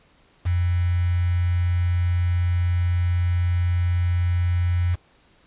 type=tone with quantisation; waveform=sine; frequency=88 Hz; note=F2; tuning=14 cents sharp; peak=-18 dBFS; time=0.45-4.96 s; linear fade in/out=20 ms; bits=6; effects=pink hiss -58 dBFS RMS until 5.46 s + resampled to 8000 Hz